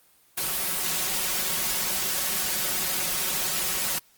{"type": "noise with comb filter", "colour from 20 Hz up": "white", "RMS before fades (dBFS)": -27, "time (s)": [0.37, 3.99], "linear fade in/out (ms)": 10, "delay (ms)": 5.4, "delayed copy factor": 0.95, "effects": ["white hiss -60 dBFS RMS until 4.17 s", "Opus 24 kbps"]}